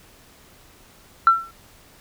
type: tone with exponential decay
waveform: sine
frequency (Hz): 1347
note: E6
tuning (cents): +37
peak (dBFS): -6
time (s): 1.27-1.51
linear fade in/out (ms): 1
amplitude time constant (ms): 52
effects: tanh soft clip ceiling -4 dBFS + pink hiss -51 dBFS RMS until 2 s